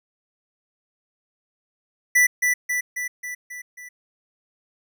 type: tone with echo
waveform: square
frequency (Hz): 1975.5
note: B6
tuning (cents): 0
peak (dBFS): -14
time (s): 2.15-2.27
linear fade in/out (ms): 10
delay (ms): 270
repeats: 6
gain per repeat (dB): -4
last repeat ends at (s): 3.89
effects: none